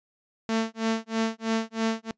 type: tone with tremolo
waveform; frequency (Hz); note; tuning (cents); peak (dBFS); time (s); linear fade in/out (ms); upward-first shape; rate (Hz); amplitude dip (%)
sawtooth; 224.1; A3; +32; -18; 0.49-2.11; 0; sine; 3.1; 100
effects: noise-tail reverb RT60 0.1 s tail -22 dB re dry + resampled to 16000 Hz